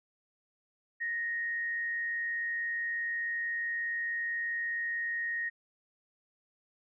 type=tone with frequency modulation; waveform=sine; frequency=1864.7 Hz; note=A#6; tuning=in tune; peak=-31 dBFS; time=1-5.5 s; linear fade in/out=20 ms; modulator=106 Hz; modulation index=0.32; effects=none